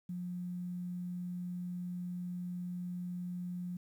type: tone with quantisation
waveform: sine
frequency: 178.2 Hz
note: F3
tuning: 35 cents sharp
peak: -37 dBFS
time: 0.09-3.77 s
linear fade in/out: 5 ms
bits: 11
effects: none